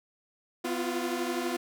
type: tone cluster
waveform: sawtooth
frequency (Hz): 250.4 / 342.6 / 354.7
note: B3 / F4 / F4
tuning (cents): +24 / -33 / +27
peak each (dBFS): -30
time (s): 0.64-1.57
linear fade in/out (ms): 10
effects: none